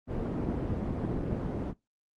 white low-pass noise, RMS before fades -32 dBFS, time 0.07-1.74 s, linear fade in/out 50 ms, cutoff 310 Hz, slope 12 dB/octave, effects noise-tail reverb RT60 0.2 s tail -23 dB re dry + Opus 24 kbps

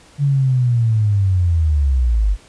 sine linear sweep, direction down, 144.5 to 46.63 Hz, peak -12 dBFS, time 0.18-2.37 s, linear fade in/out 50 ms, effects pink hiss -47 dBFS RMS until 2.48 s + resampled to 22050 Hz

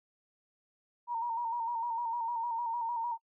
sine tone with vibrato, 935 Hz, A#5, 5 cents sharp, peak -31 dBFS, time 1.07-3.18 s, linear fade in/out 50 ms, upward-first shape square, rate 6.6 Hz, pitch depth 43 cents each way, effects noise-tail reverb RT60 0.1 s tail -25 dB re dry

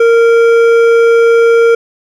sine tone with hard clipping, 462.8 Hz, A#4, 13 cents flat, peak -6 dBFS, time 0-1.75 s, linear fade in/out 5 ms, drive 9 dB, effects none

